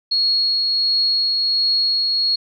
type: tone with tremolo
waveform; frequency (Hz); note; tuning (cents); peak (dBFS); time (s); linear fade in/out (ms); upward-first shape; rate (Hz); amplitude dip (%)
sine; 4315; C#8; -47; -14; 0.11-2.36; 10; triangle; 1.4; 25
effects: none